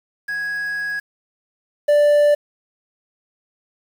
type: tone pair in turn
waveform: triangle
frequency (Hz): 1661.2 / 587.3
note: G#6 / D5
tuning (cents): 0 / 0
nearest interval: octave + tritone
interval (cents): 1800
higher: first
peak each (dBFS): -20 / -9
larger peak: second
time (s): 0.28-1 / 1.88-2.35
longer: first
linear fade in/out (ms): 10
effects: 7-bit

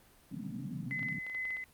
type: band-pass noise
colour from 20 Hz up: pink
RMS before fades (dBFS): -41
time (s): 0.31-1.19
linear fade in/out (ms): 5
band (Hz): 120 to 280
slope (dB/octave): 96
type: tone with tremolo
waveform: sine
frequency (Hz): 2030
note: B6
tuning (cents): +47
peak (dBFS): -34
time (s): 0.91-1.64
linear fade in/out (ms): 0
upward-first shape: square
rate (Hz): 2.3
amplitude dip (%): 35
type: clicks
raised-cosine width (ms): 0.3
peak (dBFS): -34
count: 9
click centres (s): 0.993 / 1.03 / 1.086 / 1.266 / 1.298 / 1.349 / 1.453 / 1.506 / 1.569
effects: pink hiss -62 dBFS RMS until 1.73 s + Opus 32 kbps

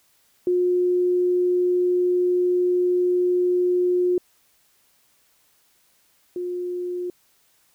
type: tone pair in turn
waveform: sine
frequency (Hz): 358.7 / 356.9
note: F4 / F4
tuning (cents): +46 / +38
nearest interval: unison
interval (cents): 8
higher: first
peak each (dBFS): -17 / -25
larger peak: first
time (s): 0.47-4.18 / 6.36-7.1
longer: first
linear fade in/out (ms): 2
effects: white hiss -62 dBFS RMS until 7.74 s

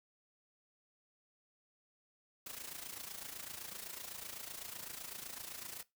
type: noise with amplitude modulation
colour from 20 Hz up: white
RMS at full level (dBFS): -44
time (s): 2.46-5.83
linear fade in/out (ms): 5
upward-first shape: sine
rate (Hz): 27.9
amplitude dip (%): 70
effects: noise-tail reverb RT60 0.2 s tail -20 dB re dry

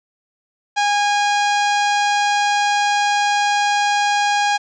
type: tone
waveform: sawtooth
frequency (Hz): 820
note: G#5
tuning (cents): -22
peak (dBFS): -11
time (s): 0.76-4.58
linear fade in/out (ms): 20
effects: resampled to 16000 Hz + 8-bit

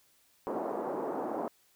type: band-pass noise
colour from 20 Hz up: pink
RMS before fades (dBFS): -35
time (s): 0.47-1.48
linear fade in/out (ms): 0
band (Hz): 270 to 940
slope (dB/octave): 24
effects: white hiss -67 dBFS RMS until 1.75 s

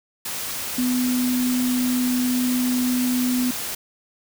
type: tone in noise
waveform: sine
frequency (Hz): 250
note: B3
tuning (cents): +21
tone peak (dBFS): -19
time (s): 0.78-3.51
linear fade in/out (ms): 5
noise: white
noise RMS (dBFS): -29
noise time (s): 0.25-3.75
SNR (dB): +7
effects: none

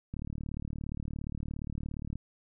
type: click train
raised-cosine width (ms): 5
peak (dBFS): -25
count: 76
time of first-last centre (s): 0.14-2.156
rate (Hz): 37.2
effects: none

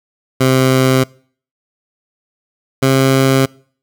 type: tone pair in turn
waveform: 15% pulse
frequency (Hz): 130.81 / 133.71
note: C3 / C3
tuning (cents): 0 / +38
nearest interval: unison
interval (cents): 38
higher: second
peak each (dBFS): -3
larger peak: neither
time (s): 0.4-1.04 / 2.82-3.46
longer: neither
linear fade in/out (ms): 10
effects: noise-tail reverb RT60 0.5 s tail -25 dB re dry

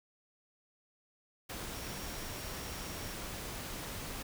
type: tone in noise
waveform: sine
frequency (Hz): 5588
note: F8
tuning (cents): 0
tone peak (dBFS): -53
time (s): 1.74-3.14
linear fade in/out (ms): 10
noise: pink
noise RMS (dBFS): -42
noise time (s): 1.49-4.23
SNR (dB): -14
effects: none

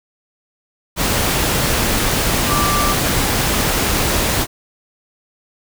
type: tone in noise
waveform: sine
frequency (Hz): 1174.7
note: D6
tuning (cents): 0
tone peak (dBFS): -18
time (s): 2.47-2.96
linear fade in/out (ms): 50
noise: pink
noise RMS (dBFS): -17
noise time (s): 0.96-4.47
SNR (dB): -4
effects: none

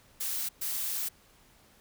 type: noise bursts at uneven times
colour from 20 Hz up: blue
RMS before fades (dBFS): -33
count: 2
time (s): 0.2-0.49 / 0.61-1.09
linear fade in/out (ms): 10
effects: pink hiss -61 dBFS RMS until 1.8 s

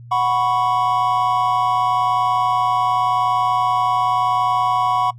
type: chord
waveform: triangle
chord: F# suspended fourth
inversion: none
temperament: equal with one note detuned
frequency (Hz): 737.9 / 987.8 / 1108.7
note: F#5 / B5 / C#6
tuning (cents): -5 / 0 / 0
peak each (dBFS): -18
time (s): 0.11-5.11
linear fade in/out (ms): 10
effects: noise-tail reverb RT60 0.1 s tail -21 dB re dry + added 119 Hz sine -36 dBFS peak until 5.18 s

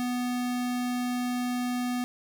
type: tone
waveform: square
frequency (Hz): 246.9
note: B3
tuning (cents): 0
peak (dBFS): -28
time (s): 0-2.04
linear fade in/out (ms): 0
effects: none

